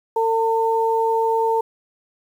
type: tone pair together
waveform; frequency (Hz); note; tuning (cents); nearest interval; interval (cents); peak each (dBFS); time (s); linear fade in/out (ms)
sine; 451.5 / 903; A4 / A5; +45 / +45; octave; 1200; -19; 0.16-1.61; 5
effects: 8-bit